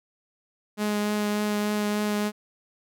sawtooth tone with vibrato, 208.9 Hz, G#3, 10 cents sharp, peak -20 dBFS, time 0.77-2.32 s, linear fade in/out 50 ms, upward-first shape triangle, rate 3.4 Hz, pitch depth 13 cents each way, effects none

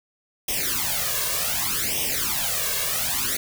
white noise with flanger, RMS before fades -25 dBFS, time 0.48-3.37 s, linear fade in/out 5 ms, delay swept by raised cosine 0.34 to 1.84 ms, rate 0.66 Hz, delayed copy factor +1, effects none

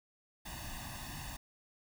pink noise with comb filter, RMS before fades -44 dBFS, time 0.45-1.37 s, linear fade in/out 10 ms, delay 1.1 ms, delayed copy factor +1, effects none

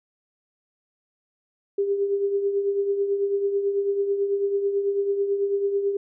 sine tone with tremolo, 399.5 Hz, G4, 33 cents sharp, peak -18 dBFS, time 1.78-5.97 s, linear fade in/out 5 ms, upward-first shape triangle, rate 9.1 Hz, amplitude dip 60%, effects none

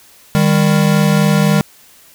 square tone pair together, 155.4 / 199.1 Hz, D#3 / G3, -2 / +27 cents, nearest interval major third, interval 429 cents, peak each -13 dBFS, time 0.35-1.61 s, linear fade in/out 0 ms, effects white hiss -45 dBFS RMS until 2.14 s

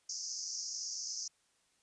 white band-pass noise, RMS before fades -41 dBFS, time 0.09-1.28 s, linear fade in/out 5 ms, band 4900 to 6600 Hz, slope 96 dB/octave, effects white hiss -73 dBFS RMS until 1.82 s + resampled to 22050 Hz

